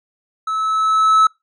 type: tone with level ramp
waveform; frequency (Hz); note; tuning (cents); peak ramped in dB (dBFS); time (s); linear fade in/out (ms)
triangle; 1300; E6; -24; -17 to -6; 0.47-1.27; 5
effects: noise-tail reverb RT60 0.2 s tail -25 dB re dry + resampled to 24000 Hz